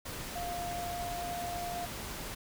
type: tone in noise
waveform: sine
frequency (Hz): 700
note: F5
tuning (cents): +4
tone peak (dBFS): -36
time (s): 0.35-1.86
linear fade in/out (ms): 10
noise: pink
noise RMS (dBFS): -41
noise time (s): 0.05-2.35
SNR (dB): +2
effects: none